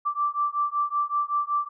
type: beating tone pair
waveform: sine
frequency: 1168 / 1173.3 Hz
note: D6 / D6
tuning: -10 / -2 cents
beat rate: 5.3 Hz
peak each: -26 dBFS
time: 0.05-1.69 s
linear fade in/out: 20 ms
effects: none